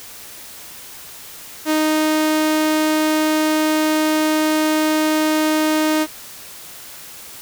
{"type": "tone", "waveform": "sawtooth", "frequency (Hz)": 310.1, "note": "D#4", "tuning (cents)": -6, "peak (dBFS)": -11, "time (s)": [1.65, 6.07], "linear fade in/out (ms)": 50, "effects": ["white hiss -37 dBFS RMS until 7.41 s"]}